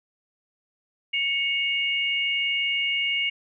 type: tone pair together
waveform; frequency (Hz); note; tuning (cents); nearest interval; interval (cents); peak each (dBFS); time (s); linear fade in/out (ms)
sine; 2217 / 2838; C#7 / F7; 0 / +27; major third; 427; -25; 1.13-3.3; 10
effects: none